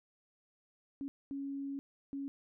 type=tone bursts at uneven times; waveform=sine; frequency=277.2 Hz; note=C#4; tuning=in tune; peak=-37 dBFS; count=3; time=1.01-1.08 / 1.31-1.79 / 2.13-2.28 s; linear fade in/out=0 ms; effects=none